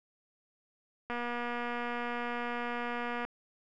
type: click train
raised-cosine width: 0.5 ms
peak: -22 dBFS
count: 517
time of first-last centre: 1.1-3.25 s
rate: 240 Hz
effects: none